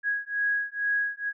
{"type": "beating tone pair", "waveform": "sine", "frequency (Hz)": [1655, 1657.2], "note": ["G#6", "G#6"], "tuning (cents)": [-6, -4], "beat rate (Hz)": 2.2, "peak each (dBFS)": -28, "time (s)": [0.03, 1.33], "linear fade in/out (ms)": 50, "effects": []}